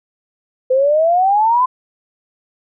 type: exponential sweep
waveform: sine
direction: up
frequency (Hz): 506 to 1034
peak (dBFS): -10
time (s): 0.7-1.66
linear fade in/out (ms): 10
effects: none